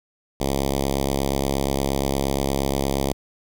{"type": "tone with notch filter", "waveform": "5% pulse", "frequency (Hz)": 68.5, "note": "C#2", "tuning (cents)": -20, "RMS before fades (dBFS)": -23, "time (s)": [0.4, 3.13], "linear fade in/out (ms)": 5, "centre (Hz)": 1600, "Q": 0.78, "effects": []}